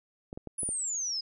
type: clicks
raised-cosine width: 2 ms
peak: -26 dBFS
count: 5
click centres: 0.329 / 0.375 / 0.473 / 0.632 / 0.69 s
type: exponential sweep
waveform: sine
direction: down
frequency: 10430 to 4978 Hz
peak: -30 dBFS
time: 0.58-1.21 s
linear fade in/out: 10 ms
effects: none